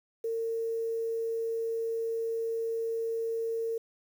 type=tone with quantisation; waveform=sine; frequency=455 Hz; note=A#4; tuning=42 cents flat; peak=-29 dBFS; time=0.24-3.78 s; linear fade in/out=5 ms; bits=9; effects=none